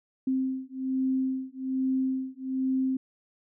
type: beating tone pair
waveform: sine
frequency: 261.6 / 262.8 Hz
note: C4 / C4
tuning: 0 / +8 cents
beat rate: 1.2 Hz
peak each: -29 dBFS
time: 0.27-2.97 s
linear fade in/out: 5 ms
effects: none